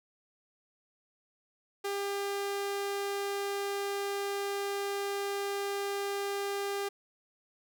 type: tone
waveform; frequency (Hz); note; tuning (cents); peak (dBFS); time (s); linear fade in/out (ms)
sawtooth; 400; G4; +35; -28; 1.84-6.89; 10
effects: none